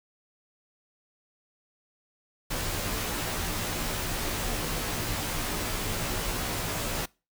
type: noise with comb filter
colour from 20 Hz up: pink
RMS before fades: -31 dBFS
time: 2.5-7.06 s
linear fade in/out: 10 ms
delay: 15 ms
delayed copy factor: -0.75
effects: noise-tail reverb RT60 0.3 s tail -24 dB re dry